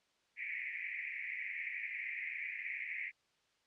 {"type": "band-pass noise", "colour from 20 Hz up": "white", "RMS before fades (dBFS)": -42, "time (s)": [0.36, 3.12], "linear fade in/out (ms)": 50, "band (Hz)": [1900, 2400], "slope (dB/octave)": 96, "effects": ["white hiss -75 dBFS RMS until 3.66 s", "low-pass 5000 Hz 12 dB/octave"]}